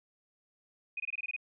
sine tone bursts, 2489 Hz, D#7, in tune, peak -33 dBFS, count 8, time 0.97-1.364 s, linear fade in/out 5 ms, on 30 ms, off 22 ms, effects none

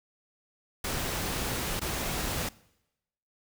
pink noise with dropouts, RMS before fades -32 dBFS, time 0.84-2.49 s, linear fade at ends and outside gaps 5 ms, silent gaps 1.796-1.814 s, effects noise-tail reverb RT60 0.9 s tail -22 dB re dry

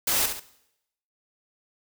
white noise with echo, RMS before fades -24 dBFS, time 0.07-0.26 s, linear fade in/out 5 ms, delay 69 ms, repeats 2, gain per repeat -7 dB, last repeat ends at 0.398 s, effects noise-tail reverb RT60 0.8 s tail -18 dB re dry

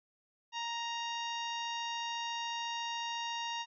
harmonic tone, 934 Hz, A#5, 3 cents sharp, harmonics 1 / 2 / 3 / 4 / 5 / 6 / 7, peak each -38 / -45 / -42 / -44 / -54 / -48 / -55 dBFS, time 0.52-3.66 s, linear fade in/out 50 ms, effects none

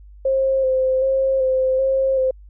sine tone with vibrato, 527 Hz, C5, 12 cents sharp, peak -15 dBFS, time 0.25-2.31 s, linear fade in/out 5 ms, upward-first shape square, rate 1.3 Hz, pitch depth 21 cents each way, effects added 50 Hz sine -40 dBFS peak until 2.49 s

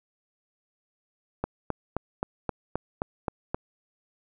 click train, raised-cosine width 1 ms, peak -13 dBFS, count 9, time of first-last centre 1.44-3.545 s, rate 3.8 Hz, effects none

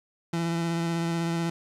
30% pulse tone with vibrato, 167.7 Hz, E3, 30 cents sharp, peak -23 dBFS, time 0.33-1.5 s, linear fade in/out 5 ms, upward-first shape sine, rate 16 Hz, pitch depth 17 cents each way, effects low-pass 9000 Hz 12 dB/octave + 10-bit

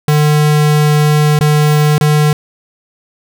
square tone with dropouts, 150.1 Hz, D3, 38 cents sharp, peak -8 dBFS, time 0.08-2.33 s, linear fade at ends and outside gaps 2 ms, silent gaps 1.39-1.409 / 1.981-2.01 s, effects none

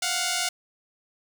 5% pulse tone pair together, 698.5 / 740 Hz, F5 / F#5, 0 / 0 cents, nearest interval minor second, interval 100 cents, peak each -16 dBFS, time 0.02-0.49 s, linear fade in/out 5 ms, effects none

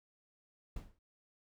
brown noise with exponential decay, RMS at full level -39 dBFS, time 0.76-0.99 s, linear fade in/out 5 ms, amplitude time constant 50 ms, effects none

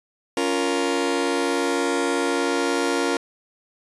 sawtooth chord, Bb minor, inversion first, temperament just, 279.7 / 349.6 / 466.2 Hz, Db4 / F4 / Bb4, +16 / +2 / 0 cents, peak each -21 dBFS, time 0.37-3.17 s, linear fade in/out 2 ms, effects resampled to 24000 Hz

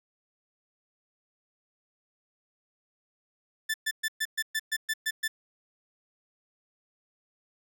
sawtooth tone bursts, 1760 Hz, A6, in tune, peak -23 dBFS, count 10, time 3.69-5.28 s, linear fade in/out 10 ms, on 51 ms, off 120 ms, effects none

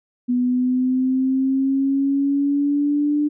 sine linear sweep, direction up, 245.7 to 296.9 Hz, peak -16 dBFS, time 0.28-3.29 s, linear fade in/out 20 ms, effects none

